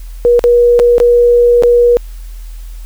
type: tone with dropouts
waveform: sine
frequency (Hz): 480.3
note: B4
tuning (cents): -48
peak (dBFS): -4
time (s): 0.25-1.97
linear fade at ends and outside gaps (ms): 0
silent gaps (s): 0.393-0.44 / 0.792-0.798 / 0.982-1.001 / 1.624-1.635
effects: added 41 Hz sine -24 dBFS peak until 2.85 s + white hiss -44 dBFS RMS until 2.85 s